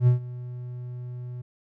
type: tone with ADSR envelope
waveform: triangle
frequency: 123.47 Hz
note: B2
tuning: in tune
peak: -11 dBFS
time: 0-1.42 s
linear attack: 71 ms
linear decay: 120 ms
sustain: -20 dB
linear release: 10 ms
effects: none